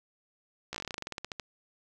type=slowing click train; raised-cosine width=0.2 ms; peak=-19 dBFS; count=18; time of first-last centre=0.73-1.398 s; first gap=15 ms; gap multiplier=1.11; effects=none